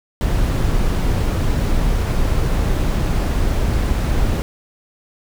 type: noise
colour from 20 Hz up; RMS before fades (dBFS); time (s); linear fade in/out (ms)
brown; -17; 0.21-4.42; 0
effects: none